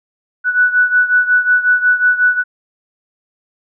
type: beating tone pair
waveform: sine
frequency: 1480 / 1485.5 Hz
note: F#6 / F#6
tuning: 0 / +6 cents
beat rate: 5.5 Hz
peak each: -11 / -15 dBFS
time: 0.44-2.44 s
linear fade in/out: 50 ms
effects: none